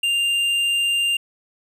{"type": "tone with tanh clipping", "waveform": "triangle", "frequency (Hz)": 2794, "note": "F7", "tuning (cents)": 0, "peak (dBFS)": -19, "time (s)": [0.03, 1.17], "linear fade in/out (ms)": 5, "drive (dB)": 12, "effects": []}